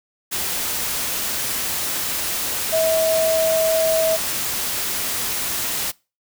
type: tone in noise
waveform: sine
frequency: 645 Hz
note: E5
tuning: 38 cents flat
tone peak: -16 dBFS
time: 2.72-4.17 s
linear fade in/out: 20 ms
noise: white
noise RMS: -24 dBFS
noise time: 0.31-5.92 s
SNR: +5 dB
effects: noise-tail reverb RT60 0.3 s tail -24 dB re dry